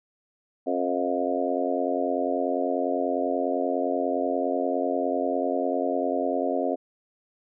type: harmonic tone with a mistuned harmonic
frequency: 90.1 Hz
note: F#2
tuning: 45 cents flat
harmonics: 3 / 4 / 5 / 6 / 7 / 8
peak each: -29 / -32 / -31 / -31 / -29 / -31 dBFS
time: 0.66-6.76 s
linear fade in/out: 20 ms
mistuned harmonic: 8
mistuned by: -32 cents
effects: none